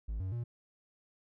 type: tone with pitch steps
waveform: triangle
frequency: 53.8 / 94 / 118.8 Hz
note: A1 / F#2 / A#2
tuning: -38 / +28 / +33 cents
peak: -32 dBFS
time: 0.08-0.44 s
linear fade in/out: 10 ms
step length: 120 ms
effects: none